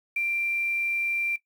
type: tone with quantisation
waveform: sine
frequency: 2364 Hz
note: D7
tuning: 11 cents sharp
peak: -24 dBFS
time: 0.16-1.36 s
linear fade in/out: 5 ms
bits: 8
effects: noise-tail reverb RT60 0.1 s tail -17 dB re dry